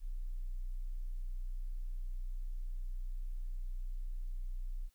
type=tone; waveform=sine; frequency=30.64 Hz; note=B0; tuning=13 cents flat; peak=-36 dBFS; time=0-4.9 s; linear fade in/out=50 ms; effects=white hiss -75 dBFS RMS until 4.94 s